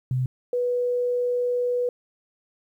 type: tone pair in turn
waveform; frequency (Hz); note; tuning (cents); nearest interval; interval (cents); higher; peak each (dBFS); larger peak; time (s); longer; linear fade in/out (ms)
sine; 128 / 490.6; C3 / B4; -38 / -12; octave + major seventh; 2326; second; -21; neither; 0.11-0.26 / 0.53-1.89; second; 2
effects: 10-bit